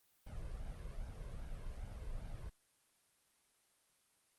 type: noise with flanger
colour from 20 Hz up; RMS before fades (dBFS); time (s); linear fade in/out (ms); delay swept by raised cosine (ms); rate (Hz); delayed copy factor
brown; -45; 0.26-2.5; 10; 1.3 to 1.93; 2.5; +0.65
effects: white hiss -74 dBFS RMS until 4.38 s + Opus 32 kbps